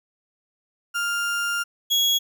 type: tone pair in turn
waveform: 35% pulse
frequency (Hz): 1400 / 3330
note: F6 / G#7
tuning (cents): +4 / +4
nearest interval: octave + minor third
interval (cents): 1500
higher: second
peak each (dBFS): -21 / -16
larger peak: second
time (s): 0.94-1.64 / 1.9-2.19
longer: first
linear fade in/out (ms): 20
effects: none